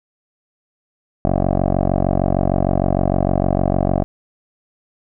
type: tone with low-pass filter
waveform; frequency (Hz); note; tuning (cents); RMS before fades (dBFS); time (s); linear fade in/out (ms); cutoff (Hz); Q
10% pulse; 46.55; F#1; +11; -17; 1.25-4.04; 0; 650; 3
effects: none